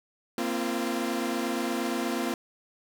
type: chord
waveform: sawtooth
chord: Bb suspended second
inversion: none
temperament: equal with one note detuned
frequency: 233.1 / 261.6 / 342.4 Hz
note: Bb3 / C4 / F4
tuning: 0 / 0 / -34 cents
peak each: -28 dBFS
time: 0.38-2.34 s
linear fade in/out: 2 ms
effects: none